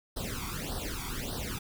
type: noise with flanger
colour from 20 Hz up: pink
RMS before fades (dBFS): -36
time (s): 0.16-1.59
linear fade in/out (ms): 10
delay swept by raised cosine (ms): 0.21 to 0.89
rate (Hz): 1.7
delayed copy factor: +1
effects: none